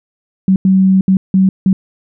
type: tone bursts at uneven times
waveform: sine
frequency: 190 Hz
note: F#3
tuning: 46 cents sharp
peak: -6 dBFS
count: 5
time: 0.48-0.56 / 0.65-1.01 / 1.08-1.17 / 1.34-1.49 / 1.66-1.73 s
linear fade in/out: 2 ms
effects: none